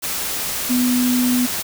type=tone in noise; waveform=sine; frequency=248.4 Hz; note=B3; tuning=10 cents sharp; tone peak=-15 dBFS; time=0.69-1.47 s; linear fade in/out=20 ms; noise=white; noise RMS=-24 dBFS; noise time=0.02-1.63 s; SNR=+6 dB; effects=none